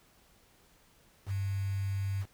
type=tone with quantisation; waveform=sine; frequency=98 Hz; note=G2; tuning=in tune; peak=-30 dBFS; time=1.26-2.26 s; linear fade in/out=50 ms; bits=8; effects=pink hiss -64 dBFS RMS until 2.33 s